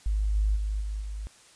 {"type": "tone with level steps", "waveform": "sine", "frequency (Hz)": 51.91, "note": "G#1", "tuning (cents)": 0, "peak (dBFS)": [-23, -21, -26, -29, -32], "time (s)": [0.06, 1.27], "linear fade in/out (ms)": 0, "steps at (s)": [0.34, 0.55, 0.8, 1], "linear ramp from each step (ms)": 20, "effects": ["white hiss -55 dBFS RMS until 1.55 s", "resampled to 22050 Hz"]}